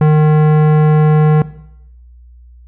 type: tone with tanh clipping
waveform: sine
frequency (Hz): 153.1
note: D#3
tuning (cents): -28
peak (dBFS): -8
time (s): 0.01-1.42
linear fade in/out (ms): 2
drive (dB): 17
effects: noise-tail reverb RT60 0.8 s tail -18 dB re dry + added 60 Hz sine -37 dBFS peak until 2.67 s